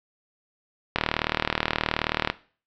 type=click train; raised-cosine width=0.3 ms; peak=-5 dBFS; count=53; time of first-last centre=0.96-2.3 s; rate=38.8 Hz; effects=noise-tail reverb RT60 0.4 s tail -17 dB re dry + low-pass 5000 Hz 12 dB/octave